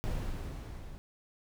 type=noise with level ramp; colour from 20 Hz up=brown; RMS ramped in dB=-33 to -46 dBFS; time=0.04-0.98 s; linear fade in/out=0 ms; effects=none